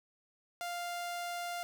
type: tone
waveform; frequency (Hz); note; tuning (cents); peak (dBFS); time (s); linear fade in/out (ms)
sawtooth; 698.5; F5; 0; -33; 0.61-1.63; 0
effects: 11-bit